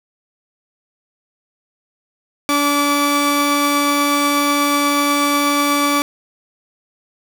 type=tone pair together; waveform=sawtooth; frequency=287.2 / 1157 Hz; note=D4 / D6; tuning=-39 / -26 cents; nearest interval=2 octaves; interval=2413 cents; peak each=-13 dBFS; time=2.49-6.02 s; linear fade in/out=0 ms; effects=none